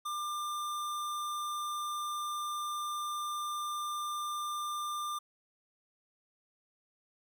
square tone, 1195 Hz, D6, 30 cents sharp, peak -35 dBFS, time 0.05-5.19 s, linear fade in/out 10 ms, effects none

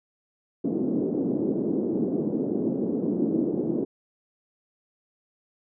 pink band-pass noise, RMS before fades -26 dBFS, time 0.64-3.85 s, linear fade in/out 10 ms, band 220 to 380 Hz, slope 24 dB/octave, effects none

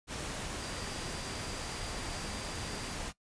sine tone in noise, 4758 Hz, D8, 22 cents sharp, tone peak -50 dBFS, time 0.57-2.98 s, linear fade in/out 50 ms, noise pink, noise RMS -39 dBFS, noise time 0.07-3.13 s, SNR -14 dB, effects noise-tail reverb RT60 0.1 s tail -19 dB re dry + resampled to 22050 Hz

